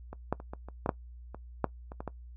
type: clicks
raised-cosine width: 1 ms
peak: -27 / -14 / -30 / -25 / -30 / -16 / -12 / -28 / -12 / -29 / -24 / -21 dBFS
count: 12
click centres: 0.13 / 0.326 / 0.401 / 0.535 / 0.686 / 0.861 / 0.892 / 1.346 / 1.643 / 1.919 / 2.005 / 2.077 s
effects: noise-tail reverb RT60 0.1 s tail -20 dB re dry + added 60 Hz sine -45 dBFS peak until 2.36 s